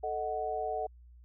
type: chord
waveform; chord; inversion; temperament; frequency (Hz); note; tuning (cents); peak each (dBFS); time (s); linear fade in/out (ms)
sine; D# diminished; second; equal; 440 / 622.3 / 740; A4 / D#5 / F#5; 0 / 0 / 0; -37 / -37 / -34; 0.03-0.87; 10
effects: added 60 Hz sine -52 dBFS peak until 1.24 s